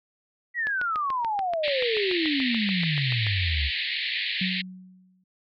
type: exponential sweep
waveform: sine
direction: down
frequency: 1970 to 66 Hz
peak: -24 dBFS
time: 0.54-3.71 s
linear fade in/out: 50 ms
type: click train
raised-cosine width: 0.3 ms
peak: -19 dBFS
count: 19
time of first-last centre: 0.67-3.267 s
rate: 6.93 Hz
type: band-pass noise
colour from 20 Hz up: pink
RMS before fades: -29 dBFS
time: 1.63-4.62 s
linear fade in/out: 10 ms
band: 1800 to 4400 Hz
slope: 96 dB/octave
type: tone with exponential decay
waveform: sine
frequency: 185 Hz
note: F#3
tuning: in tune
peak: -24 dBFS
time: 4.41-5.24 s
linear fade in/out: 5 ms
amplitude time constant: 180 ms
effects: none